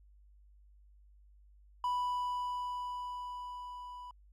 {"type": "tone with level ramp", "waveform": "triangle", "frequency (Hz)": 987.8, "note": "B5", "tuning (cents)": 0, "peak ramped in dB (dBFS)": [-28, -43], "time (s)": [1.84, 4.11], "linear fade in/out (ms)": 2, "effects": ["added 50 Hz sine -58 dBFS peak until 4.32 s"]}